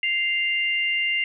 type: tone pair together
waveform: sine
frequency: 2093 / 2789 Hz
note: C7 / F7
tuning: 0 / -3 cents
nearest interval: perfect fourth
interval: 497 cents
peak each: -23 / -24 dBFS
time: 0.03-1.24 s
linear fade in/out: 2 ms
effects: none